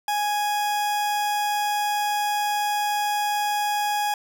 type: tone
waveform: 40% pulse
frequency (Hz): 830.6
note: G#5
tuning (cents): 0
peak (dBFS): -21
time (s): 0.08-4.14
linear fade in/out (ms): 2
effects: none